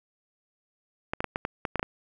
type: clicks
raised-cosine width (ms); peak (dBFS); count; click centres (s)
0.5; -13; 9; 1.135 / 1.205 / 1.243 / 1.359 / 1.451 / 1.652 / 1.757 / 1.795 / 1.829
effects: 9-bit